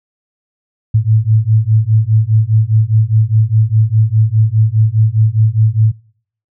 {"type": "beating tone pair", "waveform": "sine", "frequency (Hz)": [107.3, 112.2], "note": ["A2", "A2"], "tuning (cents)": [-43, 34], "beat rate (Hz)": 4.9, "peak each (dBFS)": -11, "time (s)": [0.94, 5.92], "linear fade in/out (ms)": 10, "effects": ["noise-tail reverb RT60 0.6 s tail -26 dB re dry"]}